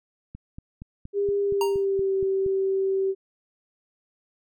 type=click train; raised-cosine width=5 ms; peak=-26 dBFS; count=10; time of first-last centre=0.35-2.463 s; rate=4.26 Hz
type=tone with pitch glide; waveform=sine; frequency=402.8 to 385.9 Hz; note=G4 to G4; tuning=+47 to -27 cents; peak=-21 dBFS; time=1.13-3.15 s; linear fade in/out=50 ms; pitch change=-74 cents; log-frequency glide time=1.39-2.15 s
type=tone with exponential decay; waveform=square; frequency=932.3 Hz; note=A#5; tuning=in tune; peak=-23 dBFS; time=1.61-1.85 s; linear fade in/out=2 ms; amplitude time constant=51 ms
effects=none